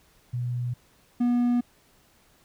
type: tone pair in turn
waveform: sine / triangle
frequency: 122.4 / 242.4 Hz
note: B2 / B3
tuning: -15 / -32 cents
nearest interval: octave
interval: 1183 cents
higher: second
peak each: -26 / -18 dBFS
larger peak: second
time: 0.33-0.74 / 1.2-1.61 s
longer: neither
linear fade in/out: 10 ms
effects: pink hiss -61 dBFS RMS until 2.44 s